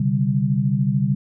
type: chord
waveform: sine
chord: C suspended second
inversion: none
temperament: equal with one note detuned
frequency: 130.81 / 144.31 / 196 Hz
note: C3 / D3 / G3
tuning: 0 / -30 / 0 cents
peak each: -21 dBFS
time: 0-1.15 s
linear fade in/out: 5 ms
effects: none